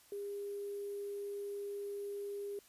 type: tone with sample-and-hold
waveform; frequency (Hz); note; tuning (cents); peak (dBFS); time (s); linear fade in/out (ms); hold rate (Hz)
sine; 404.4; G#4; -46; -39; 0.12-2.59; 2; 11025
effects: white hiss -64 dBFS RMS until 2.68 s + resampled to 32000 Hz